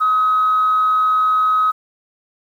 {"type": "tone with amplitude modulation", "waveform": "sine", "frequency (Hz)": 1268, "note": "D#6", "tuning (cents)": 32, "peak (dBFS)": -10, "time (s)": [0, 1.72], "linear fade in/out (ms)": 20, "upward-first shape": "sine", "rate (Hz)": 219, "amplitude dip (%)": 30, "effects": ["tanh soft clip ceiling -8 dBFS", "8-bit"]}